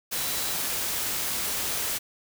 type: tone in noise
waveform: sine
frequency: 3940 Hz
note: B7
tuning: 5 cents flat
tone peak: -39 dBFS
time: 0.16-0.55 s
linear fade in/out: 20 ms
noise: white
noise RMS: -29 dBFS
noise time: 0.11-1.99 s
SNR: -13 dB
effects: none